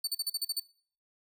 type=tone bursts; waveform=sawtooth; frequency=4500 Hz; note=C#8; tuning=25 cents sharp; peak=-26 dBFS; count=8; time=0.04-0.599 s; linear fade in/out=5 ms; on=34 ms; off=41 ms; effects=noise-tail reverb RT60 0.5 s tail -22 dB re dry